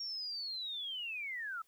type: linear sweep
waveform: sine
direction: down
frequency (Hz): 5588 to 1278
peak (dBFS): -38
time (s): 0-1.62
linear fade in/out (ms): 5
effects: white hiss -72 dBFS RMS until 1.67 s